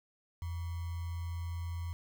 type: tone with sample-and-hold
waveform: sine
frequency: 85.1 Hz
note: F2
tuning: 44 cents flat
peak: -35 dBFS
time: 0.42-1.93 s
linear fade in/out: 0 ms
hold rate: 1050 Hz
effects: none